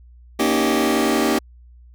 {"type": "chord", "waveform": "sawtooth", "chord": "Eb dominant seventh", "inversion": "second", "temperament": "just", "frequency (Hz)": [233.3, 280, 311.1, 388.9], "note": ["Bb3", "Db4", "Eb4", "G4"], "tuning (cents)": [2, 18, 0, -14], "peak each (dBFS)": -18, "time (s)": [0.39, 1.39], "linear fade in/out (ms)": 10, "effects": ["added 60 Hz sine -43 dBFS peak until 1.94 s"]}